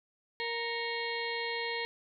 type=harmonic tone with a mistuned harmonic; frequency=466.2 Hz; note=A#4; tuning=in tune; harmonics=1 / 2 / 4 / 5 / 6 / 7 / 8 / 9; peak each=-38 / -40 / -39 / -39 / -46 / -45 / -47 / -42 dBFS; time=0.4-1.85 s; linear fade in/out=0 ms; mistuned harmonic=5; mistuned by=-93 cents; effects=none